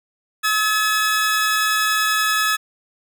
sawtooth tone pair together, 1283 / 1707.2 Hz, E6 / G#6, -47 / +47 cents, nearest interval perfect fourth, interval 494 cents, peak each -16 dBFS, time 0.43-2.57 s, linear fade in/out 20 ms, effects none

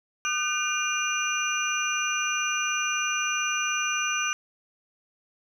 sine tone cluster, 1216 / 1520 / 2413 / 2801 / 5950 Hz, D#6 / F#6 / D7 / F7 / F#8, -40 / +46 / +46 / +4 / +9 cents, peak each -31 dBFS, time 0.25-4.33 s, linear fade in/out 0 ms, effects 9-bit

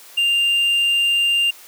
triangle tone, 2794 Hz, F7, in tune, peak -13 dBFS, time 0.17-1.51 s, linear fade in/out 10 ms, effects white hiss -43 dBFS RMS until 1.67 s + high-pass 400 Hz 12 dB/octave

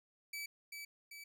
sawtooth tone with echo, 2300 Hz, D7, 37 cents flat, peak -38 dBFS, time 0.33-0.46 s, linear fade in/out 5 ms, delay 390 ms, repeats 2, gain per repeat -4 dB, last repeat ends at 1.24 s, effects none

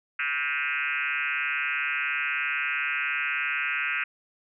sine tone with frequency modulation, 2003 Hz, B6, 24 cents sharp, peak -25 dBFS, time 0.19-4.04 s, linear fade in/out 5 ms, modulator 143 Hz, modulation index 4.6, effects none

